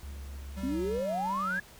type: tone with pitch glide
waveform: triangle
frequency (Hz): 70 to 68.96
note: C#2 to C#2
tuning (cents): +18 to -8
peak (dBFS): -37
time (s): 0.03-0.99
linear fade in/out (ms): 0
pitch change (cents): -26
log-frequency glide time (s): 0.15-0.24
type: tone with vibrato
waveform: square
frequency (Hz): 190.1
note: F#3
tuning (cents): +47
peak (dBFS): -38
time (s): 0.56-1.6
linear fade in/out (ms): 20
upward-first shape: sine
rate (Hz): 2.8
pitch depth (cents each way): 50
type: exponential sweep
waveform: sine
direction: up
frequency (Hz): 247.1 to 1713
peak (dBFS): -29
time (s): 0.63-1.6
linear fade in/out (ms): 5
effects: pink hiss -53 dBFS RMS until 1.79 s